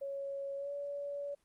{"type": "tone with pitch glide", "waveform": "sine", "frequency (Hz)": [554.4, 570], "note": ["C#5", "C#5"], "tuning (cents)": [0, 48], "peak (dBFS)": -37, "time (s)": [0.01, 1.35], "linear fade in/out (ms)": 10, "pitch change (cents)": 48, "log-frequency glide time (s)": [0.56, 0.72], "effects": ["pink hiss -75 dBFS RMS until 1.44 s", "Opus 24 kbps"]}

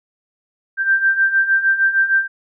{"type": "beating tone pair", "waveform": "sine", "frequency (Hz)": [1568, 1574.5], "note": ["G6", "G6"], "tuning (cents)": [0, 7], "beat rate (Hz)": 6.5, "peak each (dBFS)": [-19, -14], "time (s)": [0.77, 2.28], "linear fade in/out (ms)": 50, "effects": []}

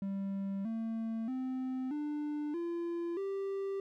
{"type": "tone with pitch steps", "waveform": "triangle", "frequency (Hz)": [196, 225.1, 258.6, 297.1, 341.3, 392], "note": ["G3", "A3", "C4", "D4", "F4", "G4"], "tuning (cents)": [0, 40, -20, 20, -40, 0], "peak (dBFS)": -32, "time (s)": [0.02, 3.8], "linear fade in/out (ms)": 2, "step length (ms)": 630, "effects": []}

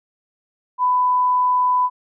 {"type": "tone", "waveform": "sine", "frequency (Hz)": 998, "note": "B5", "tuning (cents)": 18, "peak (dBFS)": -14, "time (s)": [0.78, 1.9], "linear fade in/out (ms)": 50, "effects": []}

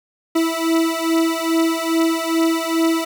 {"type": "beating tone pair", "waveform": "40% pulse", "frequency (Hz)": [326.6, 329], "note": ["E4", "E4"], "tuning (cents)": [-16, -3], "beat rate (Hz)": 2.4, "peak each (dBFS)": [-19, -18], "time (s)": [0.35, 3.05], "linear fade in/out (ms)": 10, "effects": ["9-bit"]}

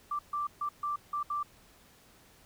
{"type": "tone bursts at uneven times", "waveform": "sine", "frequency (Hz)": 1174.7, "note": "D6", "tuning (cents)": 0, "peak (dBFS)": -30, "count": 6, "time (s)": [[0.11, 0.19], [0.33, 0.47], [0.61, 0.69], [0.83, 0.96], [1.13, 1.23], [1.3, 1.43]], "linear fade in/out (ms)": 5, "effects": ["pink hiss -60 dBFS RMS until 2.45 s"]}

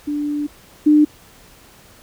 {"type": "tone pair in turn", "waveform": "sine", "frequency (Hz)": [293.7, 300.2], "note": ["D4", "D4"], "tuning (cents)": [0, 38], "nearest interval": "unison", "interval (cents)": 38, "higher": "second", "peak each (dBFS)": [-19, -8], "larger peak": "second", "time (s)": [[0.07, 0.47], [0.86, 1.05]], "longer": "first", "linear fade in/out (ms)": 10, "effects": ["pink hiss -47 dBFS RMS until 2.02 s"]}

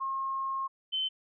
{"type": "tone pair in turn", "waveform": "sine", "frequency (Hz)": [1075, 3069], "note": ["C6", "G7"], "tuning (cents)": [47, -37], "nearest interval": "octave + tritone", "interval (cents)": 1816, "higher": "second", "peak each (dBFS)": [-30, -28], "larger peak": "second", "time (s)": [[0, 0.68], [0.92, 1.09]], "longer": "first", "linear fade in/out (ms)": 20, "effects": []}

